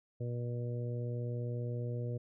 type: harmonic tone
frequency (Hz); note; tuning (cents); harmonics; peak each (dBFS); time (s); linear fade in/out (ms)
120.5; B2; -42; 1 / 2 / 3 / 4 / 5; -35 / -47 / -47 / -44 / -50; 0.2-2.18; 10
effects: none